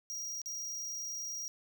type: tone with dropouts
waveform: square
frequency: 5710 Hz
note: F8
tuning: 37 cents sharp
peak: -38 dBFS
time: 0.1-1.48 s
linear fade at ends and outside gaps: 0 ms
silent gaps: 0.417-0.459 s
effects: none